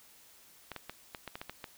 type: clicks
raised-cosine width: 0.3 ms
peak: -24 dBFS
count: 9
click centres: 0.717 / 0.763 / 0.896 / 1.148 / 1.277 / 1.355 / 1.415 / 1.496 / 1.642 s
effects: white hiss -59 dBFS RMS until 1.77 s